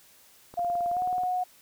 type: click train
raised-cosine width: 1 ms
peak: -30 dBFS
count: 14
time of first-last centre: 0.54-1.235 s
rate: 18.7 Hz
type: tone with pitch glide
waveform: sine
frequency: 698.5 to 729.8 Hz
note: F5 to F#5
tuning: 0 to -24 cents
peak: -25 dBFS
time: 0.57-1.44 s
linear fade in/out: 10 ms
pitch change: +76 cents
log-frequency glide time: 0.92-0.99 s
effects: white hiss -57 dBFS RMS until 1.61 s